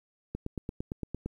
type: click train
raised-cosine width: 3 ms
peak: -21 dBFS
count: 9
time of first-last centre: 0.35-1.26 s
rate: 8.79 Hz
effects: 10-bit